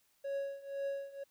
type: tone with tremolo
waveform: triangle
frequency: 554.4 Hz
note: C#5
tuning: in tune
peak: -31 dBFS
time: 0.24-1.24 s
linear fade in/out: 10 ms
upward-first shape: triangle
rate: 2 Hz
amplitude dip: 90%
effects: white hiss -73 dBFS RMS until 1.3 s